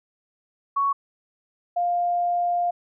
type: tone pair in turn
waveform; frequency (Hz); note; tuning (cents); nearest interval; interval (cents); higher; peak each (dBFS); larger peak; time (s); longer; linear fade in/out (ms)
sine; 1114 / 701.8; C#6 / F5; +8 / +8; minor sixth; 800; first; -19 / -20; first; 0.76-0.93 / 1.76-2.71; second; 10
effects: none